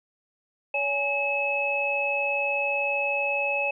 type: tone cluster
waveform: sine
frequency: 566 / 833 / 2582 Hz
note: C#5 / G#5 / E7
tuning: +36 / +5 / -37 cents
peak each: -29 / -32 / -25 dBFS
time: 0.74-3.71 s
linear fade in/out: 5 ms
effects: none